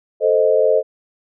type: chord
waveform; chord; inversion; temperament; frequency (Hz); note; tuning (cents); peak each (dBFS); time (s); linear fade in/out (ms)
sine; A diminished; none; equal; 440 / 523.3 / 622.3; A4 / C5 / Eb5; 0 / 0 / 0; -16; 0.2-0.83; 50
effects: none